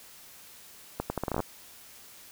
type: accelerating click train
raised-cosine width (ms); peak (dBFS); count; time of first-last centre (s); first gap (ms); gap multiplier
1; -15; 11; 1-1.403; 100; 0.77
effects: white hiss -51 dBFS RMS until 2.31 s